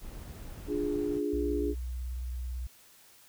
brown noise, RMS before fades -43 dBFS, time 0-1.22 s, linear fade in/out 50 ms
sine chord, D diminished, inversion none, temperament equal, 293.7 / 349.2 / 415.3 Hz, D4 / F4 / Ab4, 0 / 0 / 0 cents, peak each -32 / -35 / -32 dBFS, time 0.67-1.75 s, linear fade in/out 50 ms
sine tone with vibrato, 61.74 Hz, B1, in tune, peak -33 dBFS, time 1.33-2.67 s, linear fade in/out 5 ms, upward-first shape square, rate 18 Hz, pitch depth 50 cents each way
effects white hiss -58 dBFS RMS until 3.28 s

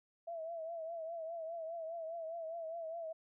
sine tone with vibrato, 659.3 Hz, E5, in tune, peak -40 dBFS, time 0.27-3.13 s, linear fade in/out 10 ms, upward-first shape triangle, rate 4.9 Hz, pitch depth 76 cents each way, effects none

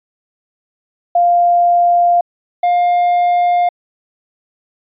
sine / triangle tone pair in turn, 698.5 / 706.2 Hz, F5 / F5, 0 / +19 cents, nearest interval unison, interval 19 cents, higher second, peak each -8 dBFS, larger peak neither, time 1.15-2.21 / 2.63-3.69 s, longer neither, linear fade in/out 5 ms, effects resampled to 8000 Hz

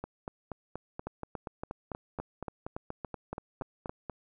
two click trains, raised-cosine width 1 ms, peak -23 / -22 dBFS, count 18 / 11, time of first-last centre 0.04-4.097 / 1.07-3.895 s, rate 4.19 / 3.54 Hz, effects none

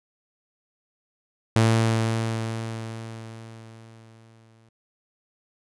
sawtooth tone with exponential decay, 112.8 Hz, A2, 44 cents sharp, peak -12 dBFS, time 1.56-4.69 s, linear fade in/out 0 ms, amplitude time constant 680 ms, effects resampled to 24000 Hz

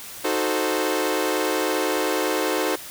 sawtooth chord, D# diminished seventh, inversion none, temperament equal, 311.1 / 370 / 440 / 523.3 Hz, D#4 / F#4 / A4 / C5, 0 / 0 / 0 / 0 cents, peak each -23 dBFS, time 0.24-2.76 s, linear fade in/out 10 ms, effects white hiss -38 dBFS RMS until 2.9 s

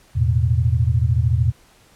sine chord, E suspended fourth, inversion none, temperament equal, 82.41 / 110 / 123.47 Hz, E2 / A2 / B2, 0 / 0 / 0 cents, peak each -19 dBFS, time 0.15-1.52 s, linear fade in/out 20 ms, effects pink hiss -53 dBFS RMS until 1.95 s + low-pass 12000 Hz 12 dB/octave

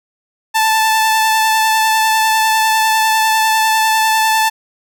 sawtooth tone with vibrato, 880 Hz, A5, in tune, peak -7 dBFS, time 0.54-4.5 s, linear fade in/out 20 ms, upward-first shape sine, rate 10 Hz, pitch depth 14 cents each way, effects none

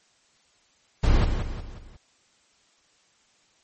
brown noise with echo, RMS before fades -18 dBFS, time 1.03-1.25 s, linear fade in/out 10 ms, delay 180 ms, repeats 4, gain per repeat -7 dB, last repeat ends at 1.97 s, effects white hiss -63 dBFS RMS until 3.63 s + MP3 32 kbps

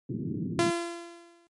pink band-pass noise, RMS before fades -33 dBFS, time 0.09-0.71 s, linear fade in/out 5 ms, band 110 to 360 Hz, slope 48 dB/octave
sawtooth tone with exponential decay, 341.5 Hz, F4, 39 cents flat, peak -17 dBFS, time 0.59-1.47 s, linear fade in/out 0 ms, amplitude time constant 190 ms
effects MP3 48 kbps

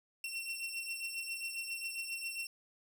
sawtooth beating tone pair, 2714 / 2721.4 Hz, E7 / F7, +50 / -45 cents, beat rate 7.4 Hz, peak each -37 / -40 dBFS, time 0.24-2.47 s, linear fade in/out 2 ms, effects none

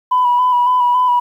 sine tone with vibrato, 988 Hz, B5, in tune, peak -9 dBFS, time 0.11-1.2 s, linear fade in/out 10 ms, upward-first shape square, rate 3.6 Hz, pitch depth 25 cents each way, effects tanh soft clip ceiling -6 dBFS + 8-bit

